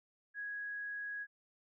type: tone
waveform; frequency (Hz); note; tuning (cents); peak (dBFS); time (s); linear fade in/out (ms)
sine; 1661; G#6; 0; -39; 0.34-1.27; 50
effects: none